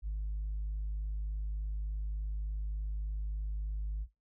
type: tone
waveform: sine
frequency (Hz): 51.7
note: G#1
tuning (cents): -7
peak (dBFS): -31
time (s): 0.02-4.07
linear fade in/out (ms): 50
effects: noise-tail reverb RT60 0.2 s tail -19 dB re dry + tanh soft clip ceiling -31 dBFS